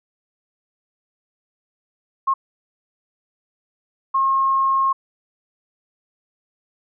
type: tone bursts at uneven times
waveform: sine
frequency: 1077 Hz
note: C6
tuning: 50 cents sharp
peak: -15 dBFS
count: 2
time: 2.27-2.34 / 4.14-4.93 s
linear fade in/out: 10 ms
effects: none